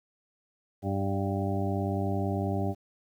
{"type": "harmonic tone with a mistuned harmonic", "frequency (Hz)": 98.1, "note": "G2", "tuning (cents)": 2, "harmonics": [1, 2, 3, 4, 6, 7, 8], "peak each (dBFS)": [-30, -33, -35, -36, -38, -38, -39], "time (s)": [0.82, 2.75], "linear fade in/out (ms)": 50, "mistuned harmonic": 7, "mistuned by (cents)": 19, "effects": ["10-bit"]}